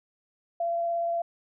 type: tone with vibrato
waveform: sine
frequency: 681 Hz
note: F5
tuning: 44 cents flat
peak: -25 dBFS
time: 0.6-1.22 s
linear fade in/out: 5 ms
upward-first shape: triangle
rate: 17 Hz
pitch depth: 10 cents each way
effects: none